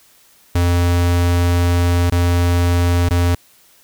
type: tone with dropouts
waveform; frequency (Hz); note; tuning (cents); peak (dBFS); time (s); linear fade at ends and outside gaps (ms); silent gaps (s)
square; 87.31; F2; 0; -13; 0.55-3.35; 5; 2.1-2.12 / 3.089-3.107
effects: white hiss -51 dBFS RMS until 3.83 s